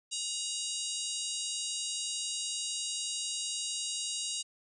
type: harmonic tone with a mistuned harmonic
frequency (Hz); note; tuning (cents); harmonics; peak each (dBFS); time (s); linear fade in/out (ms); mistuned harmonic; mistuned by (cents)
951; A#5; +34; 3 / 4 / 5 / 6 / 7 / 8 / 9 / 10; -41 / -40 / -42 / -45 / -40 / -41 / -44 / -46; 0.11-4.43; 20; 6; -26
effects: none